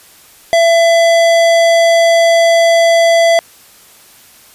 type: tone with hard clipping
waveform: sine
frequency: 670 Hz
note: E5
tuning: 28 cents sharp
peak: -8 dBFS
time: 0.53-3.39 s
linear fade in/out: 0 ms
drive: 17 dB
effects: white hiss -42 dBFS RMS until 4.54 s + resampled to 32000 Hz